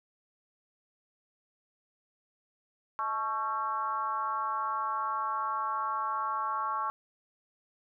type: tone with frequency modulation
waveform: sine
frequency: 1108.7 Hz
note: C#6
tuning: in tune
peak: -29 dBFS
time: 2.99-6.9 s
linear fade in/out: 0 ms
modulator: 240 Hz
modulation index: 1
effects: none